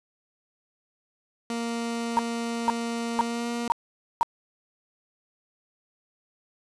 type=tone with pitch glide; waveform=sawtooth; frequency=233.1 to 236.5 Hz; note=A#3 to A#3; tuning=0 to +25 cents; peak=-24 dBFS; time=1.5-3.68 s; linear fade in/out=2 ms; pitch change=+25 cents; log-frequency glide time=3.22-3.49 s
type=tone bursts; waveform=sine; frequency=932.3 Hz; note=A#5; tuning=in tune; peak=-17 dBFS; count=5; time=2.17-4.23 s; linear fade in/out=0 ms; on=20 ms; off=490 ms
effects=resampled to 24000 Hz + 7-bit